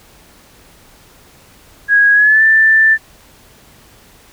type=tone with pitch glide; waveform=sine; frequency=1652 to 1770.6 Hz; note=G#6 to A6; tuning=-10 to +10 cents; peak=-6 dBFS; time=1.88-2.98 s; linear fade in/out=50 ms; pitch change=+120 cents; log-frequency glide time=2.13-2.43 s; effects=pink hiss -45 dBFS RMS until 4.32 s